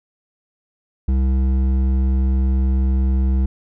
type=tone with hard clipping; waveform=sine; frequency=65.41 Hz; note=C2; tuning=in tune; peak=-16 dBFS; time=1.08-3.46 s; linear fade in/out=5 ms; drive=9 dB; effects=none